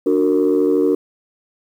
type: chord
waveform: sine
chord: D augmented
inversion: none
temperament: just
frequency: 293.7 / 367.1 / 458.9 Hz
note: D4 / F#4 / A#4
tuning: 0 / -14 / -27 cents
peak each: -16 dBFS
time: 0.06-0.95 s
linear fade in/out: 5 ms
effects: tanh soft clip ceiling -7 dBFS + 8-bit